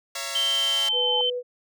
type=chord; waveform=5% pulse; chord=A# diminished; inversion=first; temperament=equal with one note detuned; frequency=554.4 / 675.1 / 932.3 Hz; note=C#5 / E5 / A#5; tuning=0 / +41 / 0 cents; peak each=-22 / -21 / -25 dBFS; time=0.15-0.89 s; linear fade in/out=5 ms
type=tone with exponential growth; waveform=sine; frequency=856 Hz; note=A5; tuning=48 cents flat; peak=-26 dBFS; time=0.24-1.21 s; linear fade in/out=1 ms; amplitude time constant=210 ms
type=tone with pitch glide; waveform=sine; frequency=3128 to 3083 Hz; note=G7 to G7; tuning=-4 to -29 cents; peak=-21 dBFS; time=0.35-1.3 s; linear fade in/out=5 ms; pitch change=-25 cents; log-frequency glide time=0.54-1.04 s
type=tone; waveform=sine; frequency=493.4 Hz; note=B4; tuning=2 cents flat; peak=-26 dBFS; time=0.92-1.43 s; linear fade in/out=50 ms
effects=none